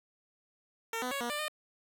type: tone with pitch steps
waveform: 10% pulse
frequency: 455 / 250.9 / 556 / 239 / 593 / 609 Hz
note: A#4 / B3 / C#5 / A#3 / D5 / D#5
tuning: -42 / +28 / +5 / +43 / +17 / -37 cents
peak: -25 dBFS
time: 0.93-1.482 s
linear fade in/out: 2 ms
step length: 92 ms
effects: none